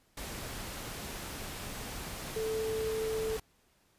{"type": "tone in noise", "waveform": "sine", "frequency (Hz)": 440, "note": "A4", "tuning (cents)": 0, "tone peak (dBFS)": -31, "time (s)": [2.36, 3.37], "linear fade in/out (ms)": 5, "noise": "pink", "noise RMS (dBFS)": -41, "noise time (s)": [0.17, 3.4], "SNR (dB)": 7, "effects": ["pink hiss -69 dBFS RMS until 3.98 s", "resampled to 32000 Hz"]}